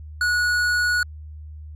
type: tone with tanh clipping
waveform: sine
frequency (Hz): 1460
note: F#6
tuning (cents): -24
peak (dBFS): -20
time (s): 0.21-1.03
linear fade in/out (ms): 2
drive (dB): 14
effects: added 76 Hz sine -35 dBFS peak until 1.75 s